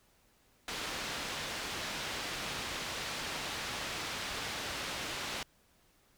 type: low-pass noise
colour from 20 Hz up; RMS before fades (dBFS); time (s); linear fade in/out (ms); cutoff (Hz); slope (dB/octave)
white; -39; 0.68-5.43; 2; 4000; 12
effects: pink hiss -68 dBFS RMS until 6.17 s